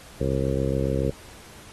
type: harmonic tone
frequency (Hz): 67.1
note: C2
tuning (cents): +44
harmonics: 1 / 2 / 3 / 4 / 5 / 6 / 7 / 8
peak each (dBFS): -29 / -27 / -31 / -32 / -32 / -32 / -30 / -31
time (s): 0.2-1.11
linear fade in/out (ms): 10
effects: pink hiss -47 dBFS RMS until 1.72 s + AAC 32 kbps